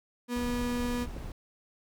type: tone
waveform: 35% pulse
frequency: 243 Hz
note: B3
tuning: 28 cents flat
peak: -28 dBFS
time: 0.28-1.07 s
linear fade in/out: 50 ms
type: noise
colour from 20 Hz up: brown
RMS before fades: -38 dBFS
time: 0.36-1.32 s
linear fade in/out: 2 ms
type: clicks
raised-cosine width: 2 ms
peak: -29 dBFS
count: 2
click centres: 1.165 / 1.169 s
effects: none